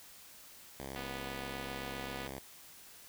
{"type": "tone", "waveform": "5% pulse", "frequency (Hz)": 67.7, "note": "C#2", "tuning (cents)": -40, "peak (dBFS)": -31, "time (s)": [0.8, 2.39], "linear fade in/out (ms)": 0}
{"type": "click train", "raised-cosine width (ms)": 0.3, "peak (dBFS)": -29, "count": 323, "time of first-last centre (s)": [0.96, 2.269], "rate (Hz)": 246}
{"effects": ["white hiss -55 dBFS RMS until 3.08 s"]}